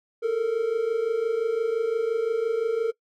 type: tone pair together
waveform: triangle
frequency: 433.9 / 459.7 Hz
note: A4 / A#4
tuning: -24 / -24 cents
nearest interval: minor second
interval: 100 cents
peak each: -26 / -21 dBFS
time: 0.22-2.92 s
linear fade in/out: 20 ms
effects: noise-tail reverb RT60 0.1 s tail -22 dB re dry